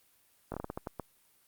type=slowing click train; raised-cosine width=1 ms; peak=-22 dBFS; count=9; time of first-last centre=0.52-0.997 s; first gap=20 ms; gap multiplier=1.3; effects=white hiss -67 dBFS RMS until 1.47 s + Opus 32 kbps